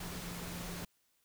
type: tone in noise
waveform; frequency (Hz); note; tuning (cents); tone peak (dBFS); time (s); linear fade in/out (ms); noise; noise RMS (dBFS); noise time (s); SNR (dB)
sine; 174.61; F3; 0; -45; 0-0.85; 5; pink; -44; 0-0.85; -4
effects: white hiss -75 dBFS RMS until 1.24 s